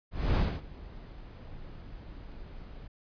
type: noise with ADSR envelope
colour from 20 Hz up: brown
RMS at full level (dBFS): -23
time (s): 0.11-2.88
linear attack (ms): 250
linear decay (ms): 250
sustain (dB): -22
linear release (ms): 12
effects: resampled to 11025 Hz